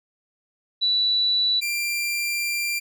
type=tone pair in turn; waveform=sine / sawtooth; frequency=3951 / 2374 Hz; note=B7 / D7; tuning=0 / +18 cents; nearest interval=major sixth; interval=882 cents; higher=first; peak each=-18 / -20 dBFS; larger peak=first; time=0.81-1.61 / 1.61-2.8 s; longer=second; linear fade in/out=20 ms; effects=none